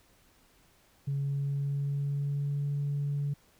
sine tone with pitch glide, 139.6 to 143.11 Hz, C#3 to D3, +13 to -44 cents, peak -27 dBFS, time 1.07-3.34 s, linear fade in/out 10 ms, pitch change +43 cents, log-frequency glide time 1.17-2.68 s, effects tanh soft clip ceiling -25 dBFS + pink hiss -64 dBFS RMS until 3.59 s

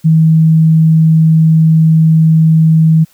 sine tone, 160 Hz, D#3, 49 cents sharp, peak -4 dBFS, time 0.04-3.05 s, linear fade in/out 20 ms, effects white hiss -49 dBFS RMS until 3.13 s

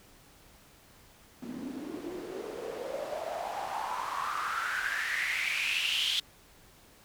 white noise with band-pass filter sweep, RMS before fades -34 dBFS, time 1.42-6.2 s, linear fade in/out 5 ms, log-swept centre 230 to 3400 Hz, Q 6.8, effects pink hiss -58 dBFS RMS until 7.04 s

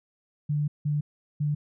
sine tone bursts at uneven times, 147.9 Hz, D3, 13 cents sharp, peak -23 dBFS, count 3, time 0.49-0.68 / 0.85-1.01 / 1.4-1.55 s, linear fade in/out 10 ms, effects none

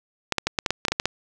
clicks, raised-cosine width 0.2 ms, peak -4 dBFS, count 11, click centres 0.323 / 0.383 / 0.47 / 0.588 / 0.662 / 0.706 / 0.851 / 0.883 / 0.92 / 0.999 / 1.056 s, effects none

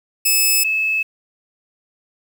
5% pulse / sine tone pair in turn, 2600 / 2600 Hz, E7 / E7, -24 / -24 cents, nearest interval unison, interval 0 cents, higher neither, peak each -4 / -16 dBFS, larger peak first, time 0.25-0.64 / 0.64-1.03 s, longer neither, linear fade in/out 10 ms, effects 7-bit

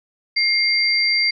sine tone pair together, 2125 / 4698 Hz, C7 / D8, +26 / 0 cents, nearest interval octave + major second, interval 1374 cents, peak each -18 dBFS, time 0.36-1.31 s, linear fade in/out 10 ms, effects none

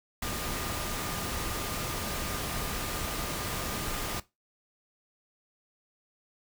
sine tone in noise, 1210 Hz, D#6, 49 cents flat, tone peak -44 dBFS, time 0.22-4.2 s, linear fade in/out 5 ms, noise pink, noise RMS -34 dBFS, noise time 0.22-4.2 s, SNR -13 dB, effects noise-tail reverb RT60 0.2 s tail -17 dB re dry

